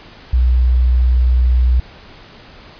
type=tone; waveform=sine; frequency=62 Hz; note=B1; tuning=7 cents sharp; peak=-9 dBFS; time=0.33-1.8 s; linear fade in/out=5 ms; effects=pink hiss -40 dBFS RMS until 2.79 s + resampled to 11025 Hz